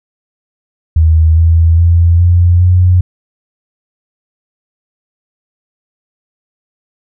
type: tone with pitch steps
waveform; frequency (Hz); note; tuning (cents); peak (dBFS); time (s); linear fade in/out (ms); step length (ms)
sine; 80 / 82.44 / 84.95 / 87.54 / 90.21; D#2 / E2 / F2 / F2 / F#2; +49 / +1 / -47 / +5 / -43; -4; 0.96-3.01; 5; 410
effects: none